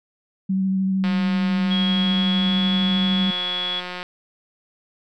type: tone with vibrato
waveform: sine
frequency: 190.7 Hz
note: G3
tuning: 47 cents flat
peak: -18 dBFS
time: 0.49-3.31 s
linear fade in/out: 10 ms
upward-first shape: sine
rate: 13 Hz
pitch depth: 15 cents each way
type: click train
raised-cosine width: 0.3 ms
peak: -15 dBFS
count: 539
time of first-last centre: 1.04-4.029 s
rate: 180 Hz
type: tone with pitch glide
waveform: sine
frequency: 3304 to 3364 Hz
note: G#7 to G#7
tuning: -10 to +22 cents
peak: -23 dBFS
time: 1.7-3.81 s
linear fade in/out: 20 ms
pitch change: +32 cents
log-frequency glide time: 1.86-2.61 s
effects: none